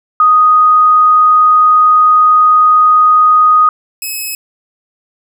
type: tone pair in turn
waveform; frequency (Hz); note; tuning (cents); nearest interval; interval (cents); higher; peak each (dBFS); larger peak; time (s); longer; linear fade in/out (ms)
sine / 5% pulse; 1244.5 / 2569; D#6 / E7; 0 / -45; octave + minor second; 1255; second; -4 / -9; first; 0.2-3.69 / 4.02-4.35; first; 2
effects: none